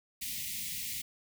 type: band-stop noise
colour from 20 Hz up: white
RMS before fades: -38 dBFS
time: 0.21-1.02 s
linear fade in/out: 10 ms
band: 260 to 1900 Hz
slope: 96 dB/octave
effects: none